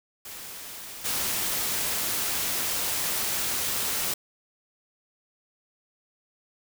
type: noise with level steps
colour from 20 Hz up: white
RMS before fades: -40 / -28 dBFS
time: 0.25-4.14 s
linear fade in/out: 5 ms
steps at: 1.04 s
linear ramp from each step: 20 ms
effects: none